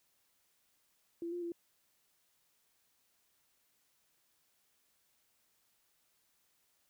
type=tone with pitch steps; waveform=sine; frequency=338.9 / 350.8 / 341.5 Hz; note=E4 / F4 / F4; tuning=+48 / +8 / -39 cents; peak=-37 dBFS; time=1.22-1.52 s; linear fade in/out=2 ms; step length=100 ms; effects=white hiss -75 dBFS RMS until 6.89 s